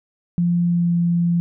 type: tone with pitch glide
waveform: sine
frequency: 173.4 to 171.8 Hz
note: F3 to F3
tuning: -12 to -28 cents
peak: -15 dBFS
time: 0.38-1.4 s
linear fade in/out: 0 ms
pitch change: -16 cents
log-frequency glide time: 0.64-0.96 s
effects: none